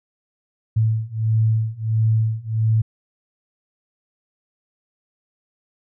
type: beating tone pair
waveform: sine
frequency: 110 / 111.5 Hz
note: A2 / A2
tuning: 0 / +23 cents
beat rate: 1.5 Hz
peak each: -20 / -19 dBFS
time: 0.76-2.82 s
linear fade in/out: 10 ms
effects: none